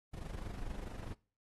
brown noise with amplitude modulation, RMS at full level -40 dBFS, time 0.13-1.14 s, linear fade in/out 10 ms, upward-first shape sine, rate 24.6 Hz, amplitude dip 70%, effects noise-tail reverb RT60 0.4 s tail -22 dB re dry + AAC 32 kbps

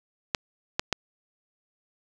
clicks, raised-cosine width 0.2 ms, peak -6 dBFS, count 3, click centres 0.348 / 0.795 / 0.927 s, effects none

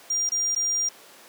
triangle tone with dropouts, 5700 Hz, F8, 34 cents sharp, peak -21 dBFS, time 0.1-0.89 s, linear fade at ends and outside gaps 5 ms, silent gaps 0.293-0.318 / 0.55-0.561 s, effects pink hiss -48 dBFS RMS until 1.28 s + high-pass 400 Hz 12 dB/octave

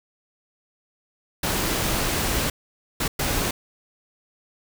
pink noise bursts at uneven times, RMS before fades -24 dBFS, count 3, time 1.43-2.5 / 3-3.08 / 3.19-3.51 s, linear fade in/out 5 ms, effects none

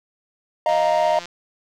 triangle chord, Eb suspended second, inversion none, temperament equal, 622.3 / 698.5 / 932.3 Hz, Eb5 / F5 / Bb5, 0 / 0 / 0 cents, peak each -17 / -19 / -20 dBFS, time 0.66-1.19 s, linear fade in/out 2 ms
click train, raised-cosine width 0.2 ms, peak -18 dBFS, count 99, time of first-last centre 0.69-1.256 s, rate 173 Hz
effects none

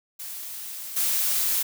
blue noise with level steps, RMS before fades -36 / -24 dBFS, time 0.19-1.63 s, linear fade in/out 10 ms, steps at 0.96 s, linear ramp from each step 10 ms, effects none

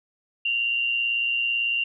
sine tone pair together, 2770 / 2888 Hz, F7 / F#7, -15 / -43 cents, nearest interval minor second, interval 72 cents, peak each -22 / -31 dBFS, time 0.45-1.84 s, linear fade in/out 5 ms, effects none

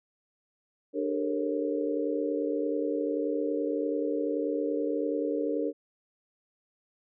sine tone cluster, 296.5 / 395.1 / 432.6 / 464.3 / 546 Hz, D4 / G4 / A4 / A#4 / C#5, +17 / +14 / -29 / -7 / -26 cents, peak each -31 / -35 / -40 / -31 / -35 dBFS, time 0.93-5.73 s, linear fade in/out 50 ms, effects none

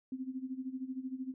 sine tone with tremolo, 260 Hz, C4, 11 cents flat, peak -34 dBFS, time 0.12-1.34 s, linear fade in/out 2 ms, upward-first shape sine, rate 13 Hz, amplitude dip 80%, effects none

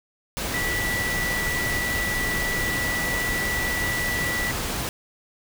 sine tone in noise, 1959 Hz, B6, 15 cents flat, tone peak -25 dBFS, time 0.54-4.51 s, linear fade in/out 0 ms, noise pink, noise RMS -28 dBFS, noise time 0.37-4.89 s, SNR 0 dB, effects none

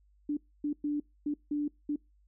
sine tone bursts at uneven times, 293.7 Hz, D4, in tune, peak -28 dBFS, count 6, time 0.29-0.37 / 0.64-0.73 / 0.84-1 / 1.26-1.34 / 1.51-1.68 / 1.89-1.96 s, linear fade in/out 5 ms, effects noise-tail reverb RT60 0.2 s tail -24 dB re dry + added 50 Hz sine -62 dBFS peak until 2.27 s

